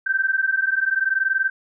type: tone pair together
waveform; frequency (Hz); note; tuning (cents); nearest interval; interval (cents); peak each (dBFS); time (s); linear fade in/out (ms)
sine; 1547.3 / 1568; G6 / G6; -23 / 0; unison; 23; -21; 0.06-1.5; 10
effects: none